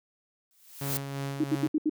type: noise with exponential growth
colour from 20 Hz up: blue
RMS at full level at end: -29 dBFS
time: 0.51-0.97 s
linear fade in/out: 0 ms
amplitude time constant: 100 ms
type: tone with tremolo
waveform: sawtooth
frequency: 138.59 Hz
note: C#3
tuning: in tune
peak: -27 dBFS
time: 0.81-1.68 s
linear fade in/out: 5 ms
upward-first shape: sine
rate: 2.9 Hz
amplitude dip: 40%
type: tone bursts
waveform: sine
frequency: 307.5 Hz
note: D#4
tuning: 20 cents flat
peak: -22 dBFS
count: 5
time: 1.4-1.896 s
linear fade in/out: 5 ms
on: 40 ms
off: 74 ms
effects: none